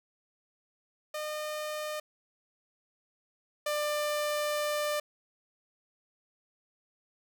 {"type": "tone pair in turn", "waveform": "sawtooth", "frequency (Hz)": [608, 595.1], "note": ["D#5", "D5"], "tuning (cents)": [-40, 23], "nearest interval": "unison", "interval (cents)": 37, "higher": "first", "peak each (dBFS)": [-30, -25], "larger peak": "second", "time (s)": [[1.14, 2], [3.66, 5]], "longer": "second", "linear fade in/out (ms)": 5, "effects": []}